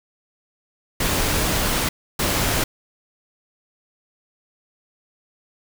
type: noise bursts at uneven times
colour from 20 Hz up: pink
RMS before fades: -21 dBFS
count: 2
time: 1-1.89 / 2.19-2.64 s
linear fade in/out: 5 ms
effects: none